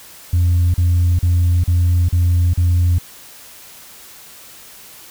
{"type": "tone bursts", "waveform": "sine", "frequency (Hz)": 87.31, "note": "F2", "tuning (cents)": 0, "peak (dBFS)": -9, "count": 6, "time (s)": [0.33, 2.985], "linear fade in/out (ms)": 5, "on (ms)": 410, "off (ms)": 39, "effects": ["tanh soft clip ceiling -9 dBFS", "white hiss -40 dBFS RMS until 5.1 s"]}